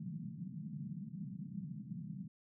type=band-pass noise; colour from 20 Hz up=pink; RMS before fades=-45 dBFS; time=0-2.28 s; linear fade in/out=5 ms; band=140 to 210 Hz; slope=48 dB/octave; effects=none